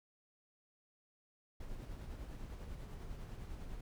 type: noise with tremolo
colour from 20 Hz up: brown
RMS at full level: -45 dBFS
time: 1.6-3.81 s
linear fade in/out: 5 ms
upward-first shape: sine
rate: 10 Hz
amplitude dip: 35%
effects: none